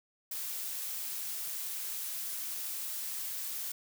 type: noise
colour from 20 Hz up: blue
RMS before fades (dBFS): -38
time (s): 0.31-3.72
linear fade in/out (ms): 5
effects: none